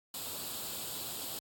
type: noise with comb filter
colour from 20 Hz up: white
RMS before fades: -40 dBFS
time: 0.14-1.39 s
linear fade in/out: 2 ms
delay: 0.25 ms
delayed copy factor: +0.6
effects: high-pass 80 Hz 12 dB/octave + AAC 64 kbps